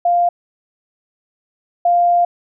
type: tone pair in turn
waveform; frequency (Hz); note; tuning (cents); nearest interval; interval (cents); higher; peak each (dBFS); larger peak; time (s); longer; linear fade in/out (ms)
sine; 698.5 / 698.5; F5 / F5; 0 / 0; unison; 0; neither; -11 / -10; second; 0.05-0.29 / 1.85-2.25; second; 5
effects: none